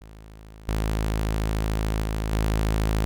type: tone with level steps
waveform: sawtooth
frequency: 53.6 Hz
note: A1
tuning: 45 cents flat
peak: -39 / -19 / -21 / -17 dBFS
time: 0.01-3.05 s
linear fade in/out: 0 ms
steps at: 0.68 / 2.02 / 2.32 s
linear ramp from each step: 5 ms
effects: none